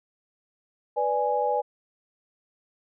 sine chord, G# diminished, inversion first, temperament equal, 493.9 / 587.3 / 830.6 Hz, B4 / D5 / G#5, 0 / 0 / 0 cents, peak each -27 / -28 / -25 dBFS, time 0.96-1.62 s, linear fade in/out 20 ms, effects none

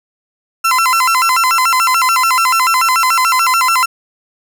35% pulse tone with vibrato, 1174.7 Hz, D6, in tune, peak -8 dBFS, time 0.64-3.86 s, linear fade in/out 10 ms, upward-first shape square, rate 6.9 Hz, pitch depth 240 cents each way, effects none

